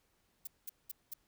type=noise bursts; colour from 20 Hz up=violet; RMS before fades=-42 dBFS; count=4; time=0.45-1.138 s; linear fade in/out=5 ms; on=22 ms; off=200 ms; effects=pink hiss -75 dBFS RMS until 1.27 s